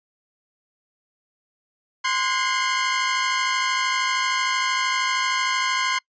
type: tone cluster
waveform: 25% pulse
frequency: 1041 / 1460 / 1619 / 2135 Hz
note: C6 / F#6 / G#6 / C7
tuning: -9 / -24 / -45 / +34 cents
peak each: -19 / -27 / -26 / -24 dBFS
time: 2.04-5.99 s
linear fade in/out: 10 ms
effects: noise-tail reverb RT60 0.1 s tail -26 dB re dry + resampled to 16000 Hz